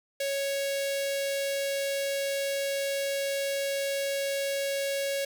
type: tone with notch filter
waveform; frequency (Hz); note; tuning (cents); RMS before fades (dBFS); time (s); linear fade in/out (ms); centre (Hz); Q
sawtooth; 554; C#5; -1; -30; 0.2-5.25; 5; 1100; 1.1
effects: none